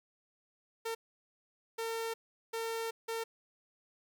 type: tone bursts at uneven times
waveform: sawtooth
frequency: 454.2 Hz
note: A#4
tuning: 45 cents flat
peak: -31 dBFS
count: 4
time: 0.85-0.95 / 1.78-2.14 / 2.53-2.91 / 3.08-3.24 s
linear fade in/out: 10 ms
effects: 12-bit